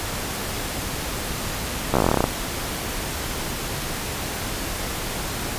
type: slowing click train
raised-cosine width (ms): 1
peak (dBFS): -3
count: 14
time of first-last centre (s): 1.94-2.241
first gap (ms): 14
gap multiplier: 1.08
effects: pink hiss -28 dBFS RMS until 5.58 s + resampled to 32000 Hz